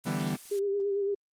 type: noise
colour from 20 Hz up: blue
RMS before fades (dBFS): -44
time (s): 0.04-0.59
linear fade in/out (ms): 0
type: chord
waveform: 40% pulse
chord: E minor seventh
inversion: third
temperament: equal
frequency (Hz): 146.83 / 164.81 / 196 / 246.9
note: D3 / E3 / G3 / B3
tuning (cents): 0 / 0 / 0 / 0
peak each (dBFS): -33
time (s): 0.05-0.37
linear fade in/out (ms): 20
type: tone with vibrato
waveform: sine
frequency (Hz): 399.8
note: G4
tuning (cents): +34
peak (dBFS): -26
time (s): 0.51-1.15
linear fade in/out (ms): 10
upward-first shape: sine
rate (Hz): 8.9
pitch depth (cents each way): 36
effects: low-pass 11000 Hz 12 dB/octave + Opus 24 kbps